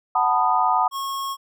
sine chord, B dominant seventh, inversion second, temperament just, 740.8 / 889 / 987.8 / 1234.7 Hz, F#5 / A5 / B5 / D#6, +2 / +18 / 0 / -14 cents, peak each -22 dBFS, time 0.15-0.88 s, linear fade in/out 5 ms
square tone, 1092 Hz, C#6, 26 cents flat, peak -26 dBFS, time 0.91-1.37 s, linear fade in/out 50 ms
effects none

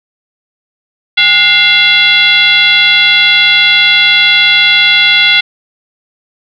sine tone with frequency modulation, 2741 Hz, F7, 33 cents flat, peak -4 dBFS, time 1.17-5.41 s, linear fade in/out 10 ms, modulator 646 Hz, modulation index 1.7, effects none

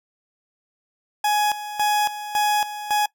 40% pulse tone with tremolo, 837 Hz, G#5, 13 cents sharp, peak -17 dBFS, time 1.24-3.06 s, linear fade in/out 5 ms, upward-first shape square, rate 1.8 Hz, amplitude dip 75%, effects noise-tail reverb RT60 0.1 s tail -20 dB re dry

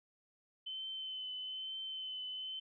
sine tone with vibrato, 3056 Hz, G7, 45 cents flat, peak -40 dBFS, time 0.66-2.6 s, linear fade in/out 10 ms, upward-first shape triangle, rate 1.1 Hz, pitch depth 23 cents each way, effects none

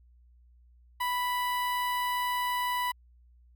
sawtooth tone with notch filter, 987.8 Hz, B5, in tune, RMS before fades -30 dBFS, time 1-2.92 s, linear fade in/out 10 ms, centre 6400 Hz, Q 0.8, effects added 60 Hz sine -56 dBFS peak until 3.55 s

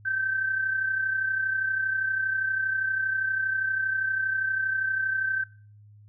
sine tone pair together, 1548.5 / 1581 Hz, G6 / G6, -22 / +14 cents, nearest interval unison, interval 36 cents, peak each -25 / -34 dBFS, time 0.05-5.44 s, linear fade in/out 10 ms, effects noise-tail reverb RT60 0.4 s tail -19 dB re dry + added 104 Hz sine -49 dBFS peak until 6.08 s

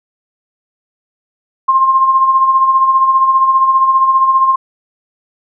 sine tone with tremolo, 1060 Hz, C6, 22 cents sharp, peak -5 dBFS, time 1.68-4.56 s, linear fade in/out 10 ms, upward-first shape sine, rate 15 Hz, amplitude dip 50%, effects none

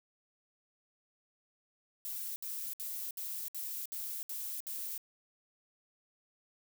violet noise bursts, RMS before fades -40 dBFS, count 8, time 2.05-4.978 s, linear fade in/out 0 ms, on 310 ms, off 64 ms, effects none

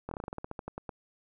slowing click train, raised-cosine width 1 ms, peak -23 dBFS, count 15, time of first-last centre 0.09-0.892 s, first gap 23 ms, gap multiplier 1.13, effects none

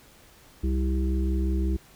harmonic tone, 65.41 Hz, C2, in tune, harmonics 1 / 3 / 5 / 6, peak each -23 / -32 / -32 / -39 dBFS, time 0.63-1.77 s, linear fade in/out 10 ms, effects pink hiss -54 dBFS RMS until 1.95 s

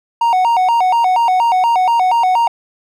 triangle tone with vibrato, 830.6 Hz, G#5, in tune, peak -8 dBFS, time 0.21-2.48 s, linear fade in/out 5 ms, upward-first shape square, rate 4.2 Hz, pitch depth 200 cents each way, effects none

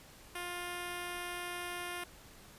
5% pulse tone with notch filter, 352.6 Hz, F4, 17 cents sharp, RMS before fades -41 dBFS, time 0.35-2.04 s, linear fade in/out 5 ms, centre 4300 Hz, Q 1.7, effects pink hiss -56 dBFS RMS until 2.58 s + resampled to 32000 Hz

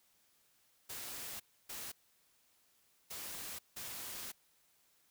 white noise bursts at uneven times, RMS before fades -45 dBFS, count 4, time 0.89-1.4 / 1.69-1.92 / 3.1-3.59 / 3.76-4.32 s, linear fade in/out 10 ms, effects white hiss -72 dBFS RMS until 5.1 s

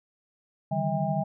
sine tone cluster, 146.2 / 158.8 / 196.1 / 644 / 803 Hz, D3 / D#3 / G3 / E5 / G5, -7 / +36 / +1 / -41 / +41 cents, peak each -31 dBFS, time 0.71-1.24 s, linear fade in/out 10 ms, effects none

